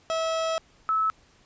30% pulse / sine tone pair in turn, 649 / 1300.9 Hz, E5 / E6, -27 / -23 cents, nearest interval octave, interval 1204 cents, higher second, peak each -22 / -21 dBFS, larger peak second, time 0.1-0.58 / 0.89-1.1 s, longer first, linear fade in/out 0 ms, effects pink hiss -59 dBFS RMS until 1.45 s + resampled to 16000 Hz

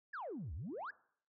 sine exponential two-way sweep, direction down then up, 1798 to 65.41 to 1798 Hz, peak -40 dBFS, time 0.13-0.91 s, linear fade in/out 10 ms, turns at 0.54 s, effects noise-tail reverb RT60 0.6 s tail -22 dB re dry + tanh soft clip ceiling -38 dBFS

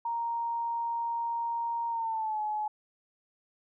sine tone with pitch glide, 932.3 to 850 Hz, A#5 to G#5, 0 to +40 cents, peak -29 dBFS, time 0.05-2.68 s, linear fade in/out 5 ms, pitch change -160 cents, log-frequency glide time 1.89-2.41 s, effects none

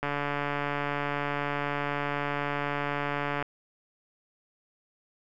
click train, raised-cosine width 0.5 ms, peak -15 dBFS, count 490, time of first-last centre 0.03-3.426 s, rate 144 Hz, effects none

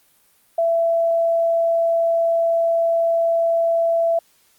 sine tone, 668 Hz, E5, 23 cents sharp, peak -15 dBFS, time 0.58-4.19 s, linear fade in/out 5 ms, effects white hiss -58 dBFS RMS until 4.58 s + Opus 32 kbps

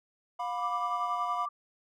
triangle chord, B diminished, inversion second, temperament just, 711.2 / 987.8 / 1185.3 Hz, F5 / B5 / D6, +31 / 0 / +16 cents, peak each -33 / -33 / -37 dBFS, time 0.39-1.46 s, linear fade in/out 10 ms
sine tone, 1174.7 Hz, D6, in tune, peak -32 dBFS, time 0.58-1.49 s, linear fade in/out 10 ms
effects none

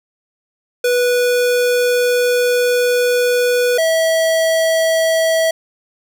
square tone pair in turn, 490.7 / 649.7 Hz, B4 / E5, -11 / -25 cents, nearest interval perfect fourth, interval 486 cents, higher second, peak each -13 dBFS, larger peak neither, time 0.84-3.78 / 3.78-5.51 s, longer first, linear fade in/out 5 ms, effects none

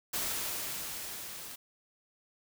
white noise with level ramp, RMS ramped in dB -33 to -45 dBFS, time 0.13-1.56 s, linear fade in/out 10 ms, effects none

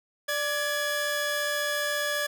sawtooth tone pair together, 587.3 / 1687.2 Hz, D5 / G#6, 0 / +27 cents, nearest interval octave + tritone, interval 1827 cents, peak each -26 / -25 dBFS, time 0.28-2.27 s, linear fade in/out 10 ms, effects none

